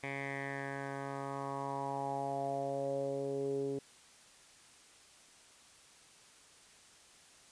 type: tone with low-pass filter sweep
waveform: 10% pulse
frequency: 138.2 Hz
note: C#3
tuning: 5 cents flat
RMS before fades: -38 dBFS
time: 0.03-3.79 s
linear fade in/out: 5 ms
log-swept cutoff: 2300 to 370 Hz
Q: 5
effects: white hiss -60 dBFS RMS until 7.51 s + resampled to 22050 Hz